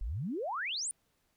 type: exponential sweep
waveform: sine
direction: up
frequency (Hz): 40.61 to 9850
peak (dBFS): -33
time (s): 0.01-0.91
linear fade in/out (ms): 0
effects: pink hiss -75 dBFS RMS until 1.36 s